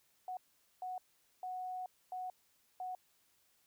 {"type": "tone bursts at uneven times", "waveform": "sine", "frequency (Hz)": 737, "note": "F#5", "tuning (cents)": -7, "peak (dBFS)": -39, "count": 5, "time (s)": [[0.28, 0.37], [0.82, 0.98], [1.43, 1.86], [2.12, 2.3], [2.8, 2.95]], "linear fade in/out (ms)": 2, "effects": ["white hiss -73 dBFS RMS until 3.66 s"]}